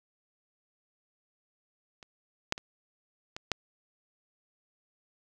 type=clicks; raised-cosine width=0.2 ms; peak=-30 / -9 / -23 / -21 / -10 dBFS; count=5; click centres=2.028 / 2.524 / 2.579 / 3.365 / 3.517 s; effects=none